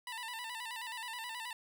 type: tone with vibrato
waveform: 15% pulse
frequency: 939 Hz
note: A#5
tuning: 12 cents sharp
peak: -34 dBFS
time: 0.07-1.53 s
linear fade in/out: 2 ms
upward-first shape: square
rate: 9.4 Hz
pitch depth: 79 cents each way
effects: none